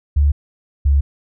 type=tone pair in turn; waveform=sine; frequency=72.2 / 70.14 Hz; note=D2 / C#2; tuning=-29 / +21 cents; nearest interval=minor second; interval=50 cents; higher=first; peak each=-10 dBFS; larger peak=neither; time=0.16-0.32 / 0.85-1.01 s; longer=neither; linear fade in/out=10 ms; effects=none